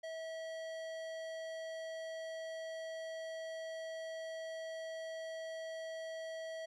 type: tone with low-pass filter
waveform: square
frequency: 647 Hz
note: E5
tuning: 32 cents flat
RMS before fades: -44 dBFS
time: 0.03-6.66 s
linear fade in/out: 10 ms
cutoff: 6400 Hz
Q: 0.55
effects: none